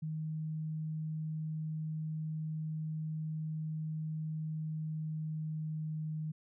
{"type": "tone with pitch glide", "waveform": "sine", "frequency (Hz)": [156.5, 155.51], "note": ["D#3", "D#3"], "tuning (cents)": [10, -1], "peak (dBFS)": -35, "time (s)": [0.02, 6.32], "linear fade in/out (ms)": 10, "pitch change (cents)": -11, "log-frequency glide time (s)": [4.5, 6.17], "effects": []}